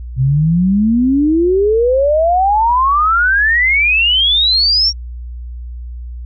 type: exponential sweep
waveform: sine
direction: up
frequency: 125.1 to 5650 Hz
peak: -9 dBFS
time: 0.16-4.93 s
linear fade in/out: 50 ms
effects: added 60 Hz sine -24 dBFS peak until 6.25 s